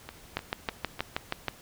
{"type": "two click trains", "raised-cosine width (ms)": 0.3, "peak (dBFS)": [-12, -22], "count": [8, 4], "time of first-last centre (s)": [[0.37, 1.483], [0.09, 0.994]], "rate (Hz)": [6.29, 3.32], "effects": ["pink hiss -52 dBFS RMS until 1.61 s"]}